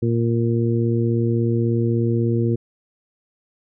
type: harmonic tone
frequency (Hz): 116.4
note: A#2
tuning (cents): -2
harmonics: 1 / 2 / 3 / 4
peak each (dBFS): -19 / -23 / -23 / -28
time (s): 0.02-2.56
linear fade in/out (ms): 10
effects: none